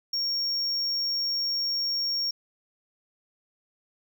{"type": "tone", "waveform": "triangle", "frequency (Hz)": 5540, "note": "F8", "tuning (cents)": -15, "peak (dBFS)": -24, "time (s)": [0.13, 2.31], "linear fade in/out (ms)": 5, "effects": []}